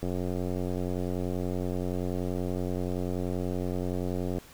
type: click train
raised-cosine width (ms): 2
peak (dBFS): -19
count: 395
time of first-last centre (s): 0.03-4.384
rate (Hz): 90.5
effects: pink hiss -52 dBFS RMS until 4.53 s